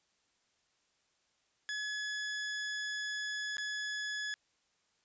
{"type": "tone with dropouts", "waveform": "sawtooth", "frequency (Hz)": 1698, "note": "G#6", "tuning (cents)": 38, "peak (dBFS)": -32, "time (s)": [1.69, 4.34], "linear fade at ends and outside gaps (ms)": 0, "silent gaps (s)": [3.569, 3.582], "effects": ["white hiss -75 dBFS RMS until 5.04 s", "resampled to 16000 Hz"]}